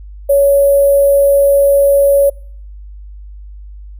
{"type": "tone with sample-and-hold", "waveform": "sine", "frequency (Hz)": 560, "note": "C#5", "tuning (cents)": 18, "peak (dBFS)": -6, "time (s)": [0.29, 2.3], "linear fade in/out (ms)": 10, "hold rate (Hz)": 11025, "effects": ["noise-tail reverb RT60 0.6 s tail -26 dB re dry", "added 50 Hz sine -29 dBFS peak until 3.99 s"]}